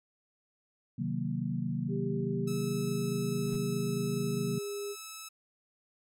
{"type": "chord", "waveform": "sine", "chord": "C half-diminished seventh", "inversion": "none", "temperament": "equal", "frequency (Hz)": [130.81, 155.56, 185, 233.1], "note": ["C3", "Eb3", "Gb3", "Bb3"], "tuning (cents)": [0, 0, 0, 0], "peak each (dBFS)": -36, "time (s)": [0.98, 4.59], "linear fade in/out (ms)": 10}
{"type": "tone with pitch glide", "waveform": "sine", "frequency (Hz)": [396.4, 405.9], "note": ["G4", "G#4"], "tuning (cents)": [19, -40], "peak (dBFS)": -35, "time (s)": [1.88, 4.96], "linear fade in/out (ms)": 50, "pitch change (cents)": 41, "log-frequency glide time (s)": [2.44, 2.53]}
{"type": "tone", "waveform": "5% pulse", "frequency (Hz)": 1302, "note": "E6", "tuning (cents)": -22, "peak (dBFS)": -30, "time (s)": [2.47, 5.29], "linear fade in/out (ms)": 10}
{"type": "noise with exponential growth", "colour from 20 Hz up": "brown", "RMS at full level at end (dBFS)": -44, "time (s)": [3.28, 3.56], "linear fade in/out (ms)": 5, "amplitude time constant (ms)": 60}
{"effects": ["low-pass 12000 Hz 12 dB/octave"]}